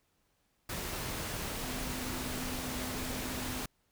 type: tone in noise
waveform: sine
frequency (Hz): 253.2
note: B3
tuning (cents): +43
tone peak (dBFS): -42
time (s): 1.62-3.65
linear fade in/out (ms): 5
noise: pink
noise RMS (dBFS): -38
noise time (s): 0.69-3.66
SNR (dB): -7
effects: pink hiss -75 dBFS RMS until 3.91 s